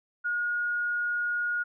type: tone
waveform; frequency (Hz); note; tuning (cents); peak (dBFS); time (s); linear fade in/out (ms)
sine; 1438; F#6; -50; -26; 0.24-1.64; 20
effects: none